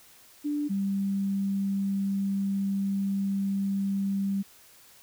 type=tone pair in turn; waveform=sine; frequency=293.7 / 196.76 Hz; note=D4 / G3; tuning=0 / +7 cents; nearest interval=perfect fifth; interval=693 cents; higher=first; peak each=-26 / -25 dBFS; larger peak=second; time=0.44-0.69 / 0.69-4.43 s; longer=second; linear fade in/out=20 ms; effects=white hiss -55 dBFS RMS until 5.02 s